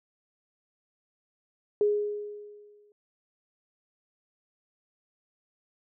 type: tone with exponential decay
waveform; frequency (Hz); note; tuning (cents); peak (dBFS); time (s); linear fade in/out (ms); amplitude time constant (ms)
sine; 415.3; G#4; 0; -19; 1.81-2.92; 1; 240
effects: none